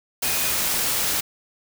sine tone in noise, 2481 Hz, D#7, 6 cents flat, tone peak -33 dBFS, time 0.24-0.52 s, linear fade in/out 10 ms, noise white, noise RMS -23 dBFS, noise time 0.22-1.21 s, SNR -13 dB, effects none

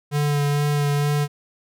square tone with vibrato, 145.4 Hz, D3, 17 cents flat, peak -19 dBFS, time 0.11-1.28 s, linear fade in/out 50 ms, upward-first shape sine, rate 2.2 Hz, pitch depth 16 cents each way, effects none

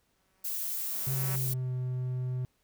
5% pulse tone with exponential growth, 189.1 Hz, F#3, 38 cents sharp, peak -28 dBFS, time 0.16-1.36 s, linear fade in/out 0 ms, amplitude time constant 260 ms
violet noise, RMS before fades -34 dBFS, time 0.44-1.54 s, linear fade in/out 10 ms
triangle tone with pitch glide, 131.9 to 126.82 Hz, C3 to B2, +14 to +46 cents, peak -28 dBFS, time 1.07-2.45 s, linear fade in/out 0 ms, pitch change -68 cents, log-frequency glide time 1.22-1.73 s
effects pink hiss -73 dBFS RMS until 2.63 s

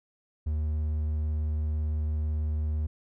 triangle tone, 76.5 Hz, D#2, 29 cents flat, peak -24 dBFS, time 0.46-2.87 s, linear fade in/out 10 ms, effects none

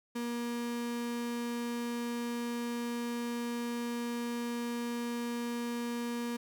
35% pulse tone, 237.7 Hz, A#3, 34 cents sharp, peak -32 dBFS, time 0.15-6.37 s, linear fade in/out 10 ms, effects none

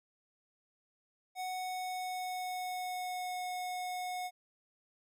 square tone with pitch glide, 740 to 728.5 Hz, F#5 to F#5, 0 to -27 cents, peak -37 dBFS, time 1.35-4.31 s, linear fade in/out 50 ms, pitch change -27 cents, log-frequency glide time 1.5-3.4 s, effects none

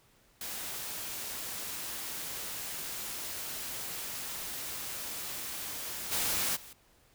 white noise with level steps, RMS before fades -39 / -31 / -50 dBFS, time 0.41-6.73 s, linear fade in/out 2 ms, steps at 6.11 / 6.55 s, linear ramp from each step 20 ms, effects pink hiss -65 dBFS RMS until 7.14 s

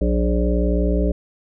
harmonic tone with a mistuned harmonic, 59.1 Hz, A#1, 24 cents sharp, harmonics 1 / 3 / 5 / 7 / 9 / 10, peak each -18 / -23 / -25 / -26 / -28 / -28 dBFS, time 0.01-1.12 s, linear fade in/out 5 ms, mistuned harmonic 3, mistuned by +53 cents, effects none

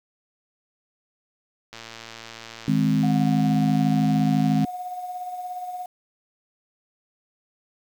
click train, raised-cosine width 0.2 ms, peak -21 dBFS, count 333, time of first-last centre 1.73-4.642 s, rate 114 Hz
sine chord, Ab major, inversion second, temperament equal, 155.56 / 207.7 / 261.6 Hz, Eb3 / Ab3 / C4, 0 / 0 / 0 cents, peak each -22 dBFS, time 2.68-4.65 s, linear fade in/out 2 ms
sine tone with tremolo, 726 Hz, F#5, 33 cents flat, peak -28 dBFS, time 3.03-5.86 s, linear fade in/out 5 ms, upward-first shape sine, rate 17 Hz, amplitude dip 45%
effects 8-bit

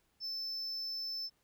sine tone, 5280 Hz, E8, 2 cents sharp, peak -34 dBFS, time 0.2-1.3 s, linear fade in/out 50 ms, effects tanh soft clip ceiling -36 dBFS + pink hiss -75 dBFS RMS until 1.43 s

